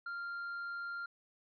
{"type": "tone", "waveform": "triangle", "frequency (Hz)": 1393, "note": "F6", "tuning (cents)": -5, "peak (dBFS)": -37, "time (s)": [0.06, 1.06], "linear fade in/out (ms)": 5, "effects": ["resampled to 11025 Hz"]}